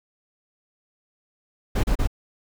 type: noise bursts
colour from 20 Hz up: brown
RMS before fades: -20 dBFS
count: 3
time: 1.75-2.074 s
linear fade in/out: 10 ms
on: 86 ms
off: 33 ms
effects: none